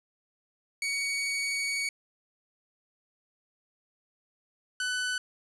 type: tone pair in turn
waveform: sawtooth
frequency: 2244 / 1497.7 Hz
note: C#7 / F#6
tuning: +21 / +21 cents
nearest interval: perfect fifth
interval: 700 cents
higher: first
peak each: -25 dBFS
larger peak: neither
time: 0.82-1.89 / 4.8-5.18 s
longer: first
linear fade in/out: 2 ms
effects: resampled to 24000 Hz + 9-bit